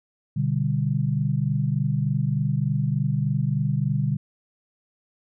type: chord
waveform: sine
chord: G major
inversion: first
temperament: equal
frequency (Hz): 123.47 / 146.83 / 196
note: B2 / D3 / G3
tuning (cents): 0 / 0 / 0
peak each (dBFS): -25 / -23 / -28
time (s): 0.36-4.17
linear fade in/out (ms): 10
effects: none